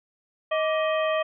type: harmonic tone with a mistuned harmonic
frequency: 629 Hz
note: D#5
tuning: 19 cents sharp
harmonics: 1 / 2 / 3 / 4 / 5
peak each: -23 / -29 / -33 / -35 / -37 dBFS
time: 0.51-1.23 s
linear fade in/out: 10 ms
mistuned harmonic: 2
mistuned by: -130 cents
effects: none